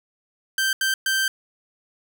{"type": "tone bursts at uneven times", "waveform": "sawtooth", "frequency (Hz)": 1562, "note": "G6", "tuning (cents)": -7, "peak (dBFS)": -16, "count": 3, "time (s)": [[0.58, 0.73], [0.81, 0.94], [1.06, 1.28]], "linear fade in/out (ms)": 2, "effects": []}